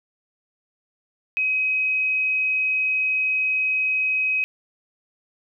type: tone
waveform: sine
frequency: 2533 Hz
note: D#7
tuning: 30 cents sharp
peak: -19 dBFS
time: 1.37-4.44 s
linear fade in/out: 0 ms
effects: none